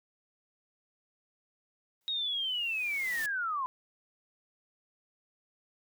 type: noise with exponential growth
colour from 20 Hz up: white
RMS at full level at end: -40 dBFS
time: 2.01-3.26 s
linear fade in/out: 1 ms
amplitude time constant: 270 ms
type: linear sweep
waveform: sine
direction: down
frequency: 3790 to 1000 Hz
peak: -30 dBFS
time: 2.08-3.66 s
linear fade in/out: 0 ms
effects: none